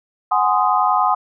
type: chord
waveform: sine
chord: Ab dominant seventh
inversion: third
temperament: equal with one note detuned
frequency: 740 / 830.6 / 1037.5 / 1244.5 Hz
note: Gb5 / Ab5 / C6 / Eb6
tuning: 0 / 0 / -15 / 0 cents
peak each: -19 dBFS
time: 0.31-1.15 s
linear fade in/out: 10 ms
effects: none